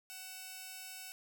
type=tone pair together; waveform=5% pulse; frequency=746.9 / 2660 Hz; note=F#5 / E7; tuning=+16 / +15 cents; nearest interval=octave + minor seventh; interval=2199 cents; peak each=-38 / -39 dBFS; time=0.1-1.12 s; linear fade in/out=0 ms; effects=none